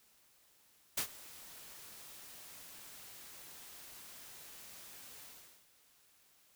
white noise with ADSR envelope, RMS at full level -33 dBFS, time 0.97-5.67 s, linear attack 9 ms, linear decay 89 ms, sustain -20 dB, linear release 440 ms, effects white hiss -68 dBFS RMS until 6.55 s

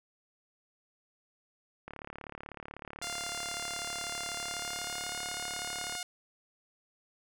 click train, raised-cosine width 0.5 ms, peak -27 dBFS, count 148, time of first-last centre 1.88-5.952 s, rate 36.1 Hz
5% pulse tone with pitch glide, 698.5 to 716.5 Hz, F5 to F5, 0 to +44 cents, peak -24 dBFS, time 3.02-6.03 s, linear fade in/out 2 ms, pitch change +44 cents, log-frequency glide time 4.38-5.16 s
effects none

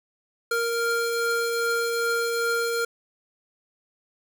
square tone pair together, 466.2 / 1396.1 Hz, A#4 / F6, 0 / -1 cents, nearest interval octave + perfect fifth, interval 1899 cents, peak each -26 / -27 dBFS, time 0.51-2.85 s, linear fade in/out 5 ms, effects none

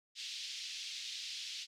white band-pass noise, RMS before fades -44 dBFS, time 0.15-1.67 s, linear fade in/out 50 ms, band 2800 to 5000 Hz, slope 24 dB/octave, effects none

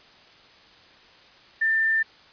sine tone, 1788 Hz, A6, 27 cents sharp, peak -19 dBFS, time 1.61-2.03 s, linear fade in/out 10 ms, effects white hiss -52 dBFS RMS until 2.32 s + resampled to 11025 Hz

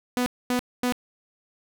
sawtooth tone bursts, 247.7 Hz, B3, 5 cents sharp, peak -18 dBFS, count 3, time 0.17-0.923 s, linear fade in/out 0 ms, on 91 ms, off 240 ms, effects none

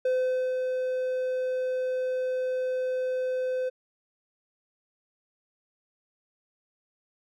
triangle tone with ADSR envelope, 511 Hz, C5, 41 cents flat, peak -20 dBFS, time 0.05-3.7 s, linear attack 5 ms, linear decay 480 ms, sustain -4 dB, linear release 19 ms, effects none

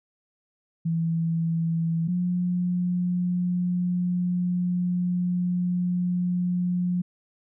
sine tone pair in turn, 165.1 / 178.42 Hz, E3 / F3, +3 / +37 cents, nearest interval minor second, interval 134 cents, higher second, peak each -22 dBFS, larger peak neither, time 0.85-2.08 / 2.08-7.02 s, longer second, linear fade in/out 10 ms, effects none

